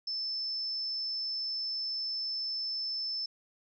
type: tone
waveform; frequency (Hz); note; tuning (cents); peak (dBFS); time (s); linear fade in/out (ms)
sine; 5274; E8; 0; -32; 0.07-3.26; 5
effects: none